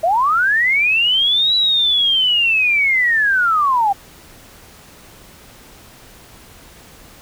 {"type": "linear two-way sweep", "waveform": "sine", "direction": "up then down", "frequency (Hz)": [622.3, 3951, 766], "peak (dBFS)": -12, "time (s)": [0.03, 3.93], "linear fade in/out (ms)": 10, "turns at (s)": 1.55, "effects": ["pink hiss -43 dBFS RMS until 7.21 s"]}